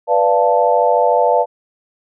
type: chord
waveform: sine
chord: B half-diminished seventh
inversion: none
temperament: equal with one note detuned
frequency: 493.9 / 587.3 / 692.8 / 880 Hz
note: B4 / D5 / F5 / A5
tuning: 0 / 0 / -14 / 0 cents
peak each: -16 dBFS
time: 0.07-1.46 s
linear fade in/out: 50 ms
effects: none